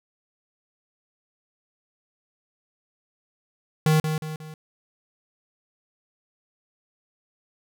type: tone with echo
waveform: square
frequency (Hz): 155.8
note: D#3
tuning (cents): +3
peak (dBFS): -17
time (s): 3.86-4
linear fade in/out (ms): 2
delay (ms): 180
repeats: 3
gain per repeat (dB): -7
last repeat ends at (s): 4.54
effects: none